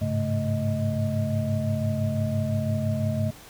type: tone cluster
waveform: sine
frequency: 101.5 / 107.4 / 136.8 / 219.1 / 626 Hz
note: G#2 / A2 / C#3 / A3 / D#5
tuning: -39 / -41 / -23 / -7 / +10 cents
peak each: -27 / -32 / -29 / -29 / -32 dBFS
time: 0.01-3.31 s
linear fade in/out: 10 ms
effects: pink hiss -47 dBFS RMS until 3.49 s